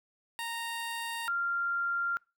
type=tone pair in turn; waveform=15% pulse / sine; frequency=927 / 1388.9 Hz; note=A#5 / F6; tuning=-10 / -10 cents; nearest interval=perfect fifth; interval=700 cents; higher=second; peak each=-28 dBFS; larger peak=neither; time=0.39-1.28 / 1.28-2.17 s; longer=neither; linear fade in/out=0 ms; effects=noise-tail reverb RT60 0.3 s tail -26 dB re dry